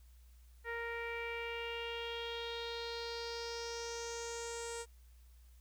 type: tone with low-pass filter sweep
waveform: sawtooth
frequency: 466.2 Hz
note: A#4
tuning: in tune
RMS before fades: -42 dBFS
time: 0.64-4.86 s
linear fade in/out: 50 ms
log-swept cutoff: 1900 to 8300 Hz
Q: 4.6
effects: added 60 Hz sine -57 dBFS peak until 5.6 s + white hiss -72 dBFS RMS until 5.6 s